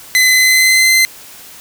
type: tone with pitch glide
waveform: sawtooth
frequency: 2029 to 2066 Hz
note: B6 to C7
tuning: +46 to -22 cents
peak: -4 dBFS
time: 0.15-1.05 s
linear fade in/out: 0 ms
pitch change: +32 cents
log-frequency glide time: 0.32-0.93 s
effects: white hiss -36 dBFS RMS until 1.6 s